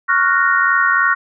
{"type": "chord", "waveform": "sine", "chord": "Gb major seventh", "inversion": "second", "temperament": "equal with one note detuned", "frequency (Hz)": [1108.7, 1396.9, 1480, 1857.1], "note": ["Db6", "F6", "Gb6", "Bb6"], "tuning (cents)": [0, 0, 0, -7], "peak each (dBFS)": -17, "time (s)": [0.08, 1.15], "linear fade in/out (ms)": 20, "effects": []}